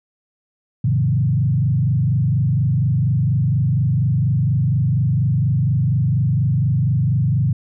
sine tone with frequency modulation, 130 Hz, C3, 11 cents flat, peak -14 dBFS, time 0.84-7.53 s, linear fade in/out 5 ms, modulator 24.2 Hz, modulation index 1.3, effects none

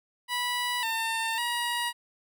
15% pulse tone with pitch steps, 980 / 902 / 956 Hz, B5 / A5 / A#5, -14 / +43 / +43 cents, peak -21 dBFS, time 0.28-1.93 s, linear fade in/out 50 ms, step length 550 ms, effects none

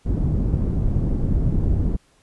pink low-pass noise, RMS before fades -20 dBFS, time 0.05-1.97 s, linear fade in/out 20 ms, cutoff 210 Hz, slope 12 dB/octave, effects pink hiss -59 dBFS RMS until 2.22 s + resampled to 24000 Hz

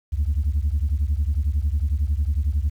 sine beating tone pair, 68.2 / 79.2 Hz, C#2 / D#2, -28 / +31 cents, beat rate 11 Hz, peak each -20 / -21 dBFS, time 0.12-2.7 s, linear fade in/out 20 ms, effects tanh soft clip ceiling -15 dBFS + 9-bit

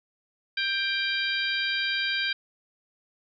harmonic tone with a mistuned harmonic, 790 Hz, G5, 13 cents sharp, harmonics 2 / 3 / 4 / 5 / 6, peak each -29 / -31 / -32 / -33 / -34 dBFS, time 0.57-2.33 s, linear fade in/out 5 ms, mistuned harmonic 5, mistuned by -52 cents, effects none

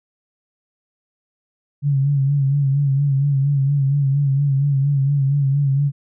sine tone with vibrato, 139.5 Hz, C#3, 11 cents sharp, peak -14 dBFS, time 1.82-5.92 s, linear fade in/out 50 ms, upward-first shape sine, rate 4.3 Hz, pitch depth 58 cents each way, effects none

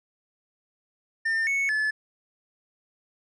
triangle tone with pitch steps, 1803 / 2210 / 1728 Hz, A6 / C#7 / A6, +42 / -6 / -32 cents, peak -21 dBFS, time 1.25-1.91 s, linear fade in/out 10 ms, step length 220 ms, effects resampled to 24000 Hz

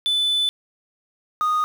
sine tone pair in turn, 3500 / 1237.4 Hz, A7 / D#6, -10 / -10 cents, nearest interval octave + tritone, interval 1800 cents, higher first, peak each -15 dBFS, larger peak neither, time 0.06-0.49 / 1.41-1.64 s, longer first, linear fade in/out 0 ms, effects tanh soft clip ceiling -17 dBFS + 7-bit

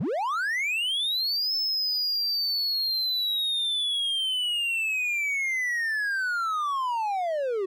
triangle linear two-way sweep, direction up then down, 108.3 to 5274 to 366.3 Hz, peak -23 dBFS, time 0-7.66 s, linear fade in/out 10 ms, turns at 1.55 s, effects none

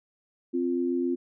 sine tone pair together, 261.3 / 348.8 Hz, C4 / F4, -2 / -2 cents, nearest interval perfect fourth, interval 500 cents, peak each -27 dBFS, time 0.53-1.16 s, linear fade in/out 20 ms, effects none

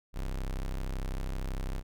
40% pulse tone, 32.7 Hz, C1, in tune, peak -31 dBFS, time 0.13-1.83 s, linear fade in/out 50 ms, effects none

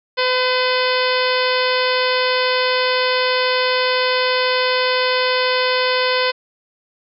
harmonic tone with a mistuned harmonic, 507 Hz, B4, 45 cents sharp, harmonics 1 / 2 / 3 / 4 / 5 / 6 / 7 / 8 / 9 / 10, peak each -19 / -22 / -24 / -25 / -26 / -27 / -27 / -28 / -29 / -29 dBFS, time 0.17-6.32 s, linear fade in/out 20 ms, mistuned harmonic 8, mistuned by +60 cents, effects none

